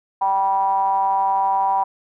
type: ring-modulated tone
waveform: triangle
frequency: 98 Hz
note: G2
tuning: in tune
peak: -11 dBFS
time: 0.21-1.84 s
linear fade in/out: 10 ms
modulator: 876 Hz
effects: none